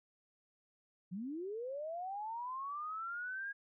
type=linear sweep; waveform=sine; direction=up; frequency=167.7 to 1644 Hz; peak=-39 dBFS; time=1.11-3.53 s; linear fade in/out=20 ms; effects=none